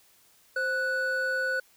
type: tone pair together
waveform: triangle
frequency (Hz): 523.3 / 1480.1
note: C5 / F#6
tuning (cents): 0 / 0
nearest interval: octave + tritone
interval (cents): 1800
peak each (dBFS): -30 / -25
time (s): 0.56-1.6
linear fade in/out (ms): 5
effects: white hiss -61 dBFS RMS until 1.76 s